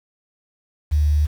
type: tone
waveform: sine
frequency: 74.6 Hz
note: D2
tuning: 28 cents sharp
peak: -14 dBFS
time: 0.91-1.27 s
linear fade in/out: 20 ms
effects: 7-bit